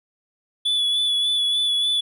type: tone with vibrato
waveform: triangle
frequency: 3436 Hz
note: A7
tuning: 42 cents flat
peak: -17 dBFS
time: 0.65-2.01 s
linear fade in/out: 10 ms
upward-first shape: sine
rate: 3.4 Hz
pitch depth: 24 cents each way
effects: none